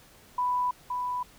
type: tone pair in turn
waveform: sine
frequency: 991 / 991 Hz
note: B5 / B5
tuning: +6 / +6 cents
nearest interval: unison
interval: 0 cents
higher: neither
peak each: -24 / -28 dBFS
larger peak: first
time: 0.38-0.71 / 0.9-1.23 s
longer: neither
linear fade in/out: 5 ms
effects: pink hiss -55 dBFS RMS until 1.38 s